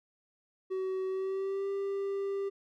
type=tone with pitch glide; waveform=triangle; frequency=377.5 to 395.1 Hz; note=F#4 to G4; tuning=+35 to +14 cents; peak=-29 dBFS; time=0.7-2.5 s; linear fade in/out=20 ms; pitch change=+79 cents; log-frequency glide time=1.07-1.69 s; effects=none